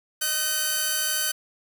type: tone pair together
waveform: 5% pulse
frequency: 622.3 / 1524.3 Hz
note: D#5 / G6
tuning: 0 / -49 cents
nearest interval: octave + major third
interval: 1551 cents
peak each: -23 / -12 dBFS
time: 0.21-1.32 s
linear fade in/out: 10 ms
effects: none